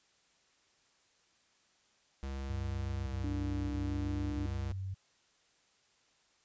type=tone with vibrato; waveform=square; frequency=67 Hz; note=C2; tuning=42 cents sharp; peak=-38 dBFS; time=2.23-4.72 s; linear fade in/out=0 ms; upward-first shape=square; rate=0.61 Hz; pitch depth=20 cents each way
type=tone bursts; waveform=sine; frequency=95.5 Hz; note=G2; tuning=45 cents flat; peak=-36 dBFS; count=4; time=2.49-4.945 s; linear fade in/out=10 ms; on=580 ms; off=45 ms
type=tone with pitch glide; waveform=sine; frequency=291.7 to 294.9 Hz; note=D4 to D4; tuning=-12 to +7 cents; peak=-37 dBFS; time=3.24-4.46 s; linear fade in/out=2 ms; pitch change=+19 cents; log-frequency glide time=4.03-4.11 s
effects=white hiss -70 dBFS RMS until 6.44 s + resampled to 16000 Hz